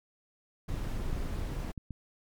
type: noise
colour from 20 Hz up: brown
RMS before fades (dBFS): -34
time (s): 0.68-1.72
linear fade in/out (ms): 10
type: click train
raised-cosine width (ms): 5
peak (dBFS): -27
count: 10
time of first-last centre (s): 0.74-1.907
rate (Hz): 7.71
effects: MP3 96 kbps